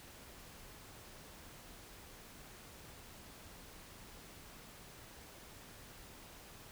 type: silence
effects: pink hiss -55 dBFS RMS until 6.71 s